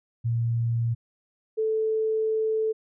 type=tone pair in turn; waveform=sine; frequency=116.54 / 438.8 Hz; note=A#2 / A4; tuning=0 / -5 cents; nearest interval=octave + major seventh; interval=2295 cents; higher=second; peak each=-22 dBFS; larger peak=neither; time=0.24-0.95 / 1.57-2.73 s; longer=second; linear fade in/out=20 ms; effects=none